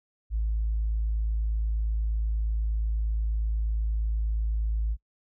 sine tone, 54.2 Hz, A1, 25 cents flat, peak -23 dBFS, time 0.3-4.97 s, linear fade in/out 50 ms, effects noise-tail reverb RT60 0.1 s tail -26 dB re dry + tanh soft clip ceiling -20 dBFS

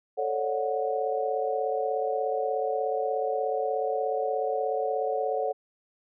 sine chord, D major seventh, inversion second, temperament just, 440.5 / 550.6 / 587.3 / 734.2 Hz, A4 / C#5 / D5 / F#5, +2 / -12 / 0 / -14 cents, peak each -30 / -30 / -36 / -30 dBFS, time 0.17-5.53 s, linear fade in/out 20 ms, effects none

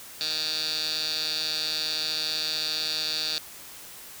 15% pulse tone with band-pass filter, 155.6 Hz, D#3, in tune, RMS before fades -29 dBFS, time 0.21-3.38 s, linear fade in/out 0 ms, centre 4300 Hz, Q 9.3, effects white hiss -44 dBFS RMS until 4.2 s

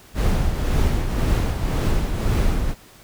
brown noise with tremolo, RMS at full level -17 dBFS, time 0.14-2.75 s, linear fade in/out 50 ms, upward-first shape triangle, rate 1.9 Hz, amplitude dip 55%, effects pink hiss -48 dBFS RMS until 3.03 s

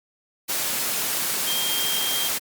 sine tone in noise, 3200 Hz, G7, 35 cents sharp, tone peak -26 dBFS, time 1.46-2.29 s, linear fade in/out 20 ms, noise white, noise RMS -25 dBFS, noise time 0.48-2.39 s, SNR -4 dB, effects high-pass 150 Hz 12 dB/octave + Opus 48 kbps

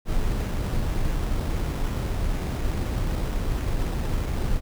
brown noise with sample-and-hold, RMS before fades -25 dBFS, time 0.05-4.61 s, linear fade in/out 50 ms, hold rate 4410 Hz, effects none

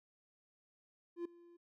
triangle tone with ADSR envelope, 344.5 Hz, F4, 24 cents flat, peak -34 dBFS, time 1.16-1.57 s, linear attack 91 ms, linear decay 5 ms, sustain -22 dB, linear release 11 ms, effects none

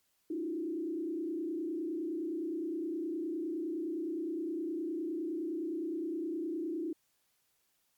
sine tone with frequency modulation, 328.1 Hz, E4, 8 cents flat, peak -33 dBFS, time 0.3-6.93 s, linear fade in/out 5 ms, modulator 29.7 Hz, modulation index 1.1, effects white hiss -75 dBFS RMS until 7.97 s + MP3 96 kbps

